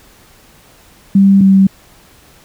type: tone pair in turn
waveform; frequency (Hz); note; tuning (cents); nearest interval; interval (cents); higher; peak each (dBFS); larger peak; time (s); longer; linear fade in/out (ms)
sine; 196 / 192.97; G3 / G3; 0 / -27; unison; 27; first; -4; neither; 1.15-1.41 / 1.41-1.67; neither; 5
effects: pink hiss -45 dBFS RMS until 2.44 s